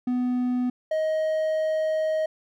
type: tone pair in turn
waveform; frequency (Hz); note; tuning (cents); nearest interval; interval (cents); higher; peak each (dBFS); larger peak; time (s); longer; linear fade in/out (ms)
triangle; 248.7 / 628.2; B3 / D#5; +12 / +16; octave + major third; 1604; second; -20; neither; 0.07-0.7 / 0.91-2.26; second; 5
effects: none